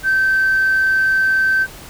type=tone; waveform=sine; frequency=1549 Hz; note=G6; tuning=21 cents flat; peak=-11 dBFS; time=0.03-1.67 s; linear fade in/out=50 ms; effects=tanh soft clip ceiling -9 dBFS + pink hiss -37 dBFS RMS until 1.89 s